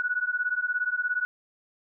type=beating tone pair; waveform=sine; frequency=1463 / 1480 Hz; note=F#6 / F#6; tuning=-20 / 0 cents; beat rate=17 Hz; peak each=-28 dBFS; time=0-1.25 s; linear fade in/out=0 ms; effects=none